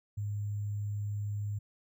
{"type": "tone with sample-and-hold", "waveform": "sine", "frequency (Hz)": 103.2, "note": "G#2", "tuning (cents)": -10, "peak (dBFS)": -32, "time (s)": [0.17, 1.59], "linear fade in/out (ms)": 10, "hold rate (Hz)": 7350, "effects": []}